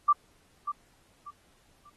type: tone with echo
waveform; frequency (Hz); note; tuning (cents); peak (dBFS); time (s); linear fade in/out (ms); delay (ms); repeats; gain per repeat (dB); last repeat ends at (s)
sine; 1174.7; D6; 0; -17; 0.08-0.13; 10; 590; 3; -11; 1.9
effects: pink hiss -65 dBFS RMS until 1.96 s + AAC 32 kbps